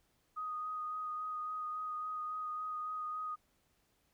sine tone with vibrato, 1244.5 Hz, D#6, in tune, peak -37 dBFS, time 0.36-3.36 s, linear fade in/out 20 ms, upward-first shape sine, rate 3.6 Hz, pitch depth 14 cents each way, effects pink hiss -75 dBFS RMS until 4.13 s

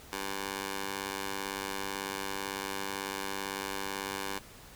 15% pulse tone with high-pass filter, 98 Hz, G2, in tune, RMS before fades -37 dBFS, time 0.12-4.39 s, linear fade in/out 10 ms, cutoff 540 Hz, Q 0.55, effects pink hiss -52 dBFS RMS until 4.75 s

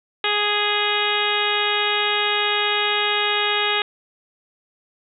harmonic tone, 415.3 Hz, G#4, in tune, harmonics 1 / 2 / 3 / 4 / 5 / 6 / 7 / 8 / 9, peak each -27 / -27 / -27 / -27 / -27 / -27 / -27 / -27 / -27 dBFS, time 0.24-3.82 s, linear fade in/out 2 ms, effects none

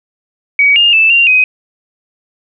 sine tone with pitch steps, 2262 / 2824 / 2637 / 2770 / 2515 Hz, C#7 / F7 / E7 / F7 / D#7, +34 / +19 / 0 / -15 / +18 cents, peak -5 dBFS, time 0.59-1.44 s, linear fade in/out 2 ms, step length 170 ms, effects none

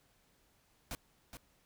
pink noise with echo, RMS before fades -41 dBFS, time 0.91-0.95 s, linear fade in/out 0 ms, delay 420 ms, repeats 1, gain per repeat -8 dB, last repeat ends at 1.37 s, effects pink hiss -71 dBFS RMS until 1.65 s

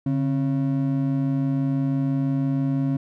triangle ring-modulated tone, 205.7 Hz, G#3, 16 cents flat, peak -15 dBFS, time 0.06-2.97 s, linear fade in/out 5 ms, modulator 63 Hz, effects none

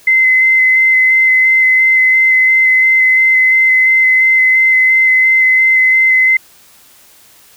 sine tone with vibrato, 2055 Hz, C7, 32 cents flat, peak -6 dBFS, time 0.07-6.37 s, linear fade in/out 5 ms, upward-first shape square, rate 2.9 Hz, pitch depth 10 cents each way, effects white hiss -44 dBFS RMS until 7.56 s

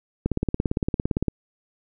click train, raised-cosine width 3 ms, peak -9 dBFS, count 19, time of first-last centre 0.26-1.283 s, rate 17.6 Hz, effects none

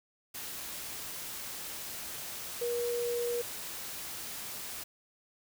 sine tone in noise, 477.8 Hz, A#4, 43 cents sharp, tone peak -30 dBFS, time 2.61-3.42 s, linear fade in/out 10 ms, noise white, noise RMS -41 dBFS, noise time 0.34-4.84 s, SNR +8 dB, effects none

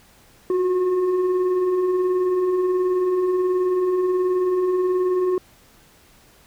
sine tone with frequency modulation, 366.8 Hz, F#4, 15 cents flat, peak -16 dBFS, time 0.5-5.38 s, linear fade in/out 2 ms, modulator 715 Hz, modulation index 0.35, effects tanh soft clip ceiling -14 dBFS + pink hiss -53 dBFS RMS until 6.46 s

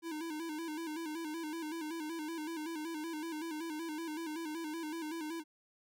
square tone with vibrato, 318.7 Hz, D#4, 42 cents sharp, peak -39 dBFS, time 0.02-5.44 s, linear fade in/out 50 ms, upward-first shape square, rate 5.3 Hz, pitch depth 75 cents each way, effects none

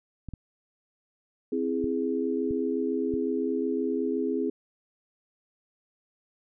clicks, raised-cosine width 5 ms, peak -25 dBFS, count 5, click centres 0.287 / 0.337 / 1.842 / 2.509 / 3.139 s
sine chord, C augmented, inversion none, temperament equal, 261.6 / 329.6 / 415.3 Hz, C4 / E4 / G#4, 0 / 0 / 0 cents, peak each -29 / -31 / -29 dBFS, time 1.52-4.5 s, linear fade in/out 5 ms
effects none

